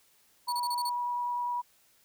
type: tone with vibrato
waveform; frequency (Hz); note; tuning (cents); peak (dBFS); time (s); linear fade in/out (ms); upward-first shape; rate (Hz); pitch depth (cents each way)
sine; 970; B5; -31; -29; 0.47-1.62; 20; sine; 10; 9
type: tone bursts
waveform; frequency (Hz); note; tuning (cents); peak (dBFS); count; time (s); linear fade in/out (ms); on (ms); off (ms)
sawtooth; 4431; C#8; -2; -31; 6; 0.48-0.895; 5; 45; 29
effects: white hiss -65 dBFS RMS until 2.04 s